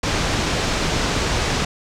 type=low-pass noise; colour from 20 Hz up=pink; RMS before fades=-21 dBFS; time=0.03-1.65 s; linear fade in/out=5 ms; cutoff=6900 Hz; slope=24 dB/octave; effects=none